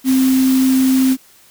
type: tone in noise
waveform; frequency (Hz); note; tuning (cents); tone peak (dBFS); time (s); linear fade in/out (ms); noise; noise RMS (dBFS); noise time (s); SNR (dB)
sine; 261.6; C4; 0; -10; 0.04-1.17; 50; white; -26; 0.04-1.17; +13
effects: white hiss -48 dBFS RMS until 1.5 s